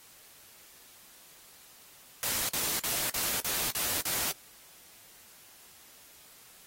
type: noise bursts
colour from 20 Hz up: white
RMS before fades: -31 dBFS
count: 7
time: 2.23-4.314 s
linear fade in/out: 0 ms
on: 260 ms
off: 44 ms
effects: white hiss -55 dBFS RMS until 6.66 s + AAC 48 kbps